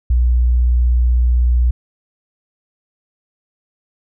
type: tone with vibrato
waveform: sine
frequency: 60.7 Hz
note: B1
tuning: 29 cents flat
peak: -10 dBFS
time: 0.1-1.71 s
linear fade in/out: 5 ms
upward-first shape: sine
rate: 16 Hz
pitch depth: 9 cents each way
effects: none